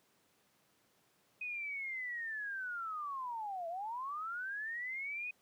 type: linear two-way sweep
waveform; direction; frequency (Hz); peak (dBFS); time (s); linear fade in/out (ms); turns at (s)
sine; down then up; 2515 to 654 to 2515; -38; 1.41-5.31; 5; 3.68
effects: pink hiss -72 dBFS RMS until 5.41 s + high-pass 150 Hz 12 dB/octave

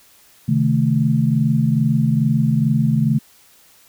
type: chord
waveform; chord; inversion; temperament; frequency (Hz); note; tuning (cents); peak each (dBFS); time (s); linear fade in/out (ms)
sine; A diminished; first; equal with one note detuned; 133.18 / 155.56 / 220; C3 / Eb3 / A3; +31 / 0 / 0; -18; 0.48-3.19; 10
effects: white hiss -51 dBFS RMS until 3.88 s

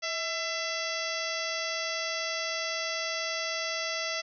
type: harmonic tone with a mistuned harmonic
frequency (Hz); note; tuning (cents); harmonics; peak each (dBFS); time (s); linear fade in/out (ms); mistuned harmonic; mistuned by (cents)
671; E5; +31; 1 / 2 / 3 / 4 / 5 / 6 / 7 / 8 / 9; -37 / -39 / -36 / -39 / -40 / -45 / -39 / -40 / -41; 0.02-4.22; 20; 1; -68
effects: none

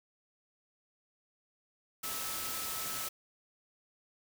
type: tone in noise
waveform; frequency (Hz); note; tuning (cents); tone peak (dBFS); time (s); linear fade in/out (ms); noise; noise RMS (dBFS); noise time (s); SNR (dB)
sine; 1300; E6; -24; -46; 2.03-3.09; 10; white; -38; 2.03-3.09; -11
effects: none

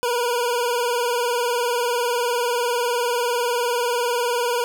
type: tone with vibrato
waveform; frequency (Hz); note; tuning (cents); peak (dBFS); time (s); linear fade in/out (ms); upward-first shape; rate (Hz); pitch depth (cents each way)
25% pulse; 481.3; B4; -45; -16; 0.03-4.64; 0; sine; 20; 65
effects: none

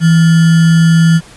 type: tone with sample-and-hold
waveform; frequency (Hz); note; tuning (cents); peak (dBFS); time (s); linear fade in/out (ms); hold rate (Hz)
sine; 164.5; E3; -3; -4; 0-1.21; 50; 1575
effects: pink hiss -38 dBFS RMS until 1.36 s + resampled to 24000 Hz

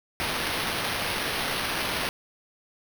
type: noise with sample-and-hold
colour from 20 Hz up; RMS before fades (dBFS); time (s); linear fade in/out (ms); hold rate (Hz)
white; -29; 0.2-2.09; 0; 7350
effects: none

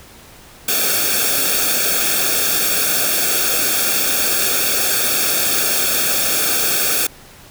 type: noise with comb filter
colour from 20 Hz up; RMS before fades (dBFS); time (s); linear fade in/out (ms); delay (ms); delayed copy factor
white; -17; 0.68-7.07; 5; 1; -0.85
effects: pink hiss -42 dBFS RMS until 7.5 s

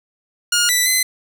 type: tone with pitch steps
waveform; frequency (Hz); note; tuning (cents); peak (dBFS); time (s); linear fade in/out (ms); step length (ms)
10% pulse; 1425 / 1977 / 2036; F6 / B6 / C7; +34 / +1 / -48; -5; 0.52-1.03; 5; 170
effects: none

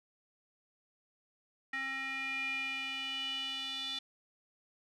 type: tone with band-pass filter sweep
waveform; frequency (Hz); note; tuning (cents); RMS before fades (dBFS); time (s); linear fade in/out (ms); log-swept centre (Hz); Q
square; 268.2; C4; +43; -38; 1.73-3.99; 5; 2000 to 3500; 7.5
effects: none

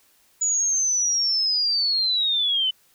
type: linear sweep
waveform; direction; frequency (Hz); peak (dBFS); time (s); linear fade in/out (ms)
sine; down; 6910 to 2994; -19; 0.41-2.71; 10
effects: white hiss -60 dBFS RMS until 2.94 s

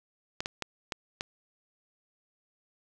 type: clicks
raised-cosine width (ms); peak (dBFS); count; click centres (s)
0.2; -15; 5; 0.405 / 0.459 / 0.623 / 0.922 / 1.209
effects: none

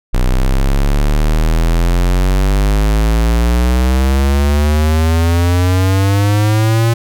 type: exponential sweep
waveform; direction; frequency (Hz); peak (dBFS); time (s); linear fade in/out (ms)
square; up; 30.53 to 116.54; -10; 0.13-6.94; 10
effects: none

